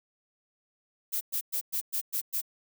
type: noise bursts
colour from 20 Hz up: violet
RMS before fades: -30 dBFS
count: 7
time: 1.12-2.417 s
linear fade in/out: 20 ms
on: 91 ms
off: 110 ms
effects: none